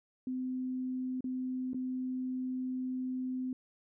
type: tone with dropouts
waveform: sine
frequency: 256.1 Hz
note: C4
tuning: 37 cents flat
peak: -33 dBFS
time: 0.27-3.53 s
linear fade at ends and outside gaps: 2 ms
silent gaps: 1.207-1.242 / 1.733-1.744 s
effects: none